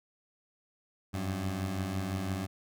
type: beating tone pair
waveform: 20% pulse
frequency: 90.2 / 96.1 Hz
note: F#2 / G2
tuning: -44 / -34 cents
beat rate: 5.9 Hz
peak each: -34 / -28 dBFS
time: 1.13-2.47 s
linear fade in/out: 20 ms
effects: none